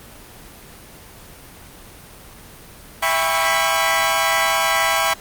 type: chord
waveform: 20% pulse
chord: C# half-diminished seventh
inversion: first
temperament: equal with one note detuned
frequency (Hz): 659.3 / 800.9 / 987.8 / 1108.7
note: E5 / G5 / B5 / C#6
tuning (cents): 0 / +37 / 0 / 0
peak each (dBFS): -17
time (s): 3.02-5.14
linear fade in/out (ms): 10
effects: pink hiss -41 dBFS RMS until 5.2 s + Opus 24 kbps